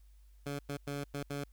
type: tone bursts at uneven times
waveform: 15% pulse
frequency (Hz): 142.3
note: C#3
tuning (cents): +46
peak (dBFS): -30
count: 5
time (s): 0.46-0.59 / 0.69-0.77 / 0.87-1.04 / 1.14-1.23 / 1.3-1.44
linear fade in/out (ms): 5
effects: added 50 Hz sine -56 dBFS peak until 1.52 s + white hiss -75 dBFS RMS until 1.52 s